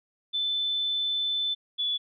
sine tone pair in turn, 3520 / 3436 Hz, A7 / A7, 0 / -42 cents, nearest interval unison, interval 42 cents, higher first, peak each -25 / -25 dBFS, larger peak neither, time 0.33-1.55 / 1.78-1.98 s, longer first, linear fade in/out 20 ms, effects none

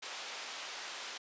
white band-pass noise, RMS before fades -44 dBFS, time 0.02-1.18 s, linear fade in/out 10 ms, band 520 to 4800 Hz, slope 12 dB/octave, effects resampled to 16000 Hz

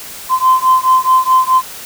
sine beating tone pair, 1031 / 1035.7 Hz, C6 / C6, -26 / -18 cents, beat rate 4.7 Hz, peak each -10 dBFS, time 0.29-1.62 s, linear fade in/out 50 ms, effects tanh soft clip ceiling -1 dBFS + white hiss -30 dBFS RMS until 1.85 s

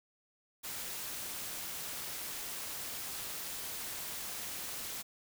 white noise with amplitude modulation, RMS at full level -39 dBFS, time 0.63-5.03 s, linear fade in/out 20 ms, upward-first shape sine, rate 282 Hz, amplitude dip 50%, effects none

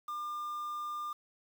triangle tone with quantisation, 1200 Hz, D6, 37 cents sharp, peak -34 dBFS, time 0.08-1.13 s, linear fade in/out 5 ms, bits 9, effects none

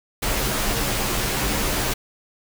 pink noise with comb filter, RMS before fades -23 dBFS, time 0.22-1.94 s, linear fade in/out 10 ms, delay 12 ms, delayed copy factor -0.65, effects none

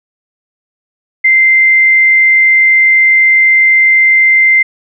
sine tone, 2084 Hz, C7, 7 cents flat, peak -4 dBFS, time 1.24-4.63 s, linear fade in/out 10 ms, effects none

